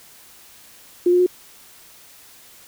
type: tone with pitch steps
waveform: sine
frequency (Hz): 353.3 / 357.6 / 362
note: F4 / F4 / F#4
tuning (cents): +20 / +41 / -38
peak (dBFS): -12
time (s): 1.06-1.264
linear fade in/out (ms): 5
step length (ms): 68
effects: white hiss -47 dBFS RMS until 2.67 s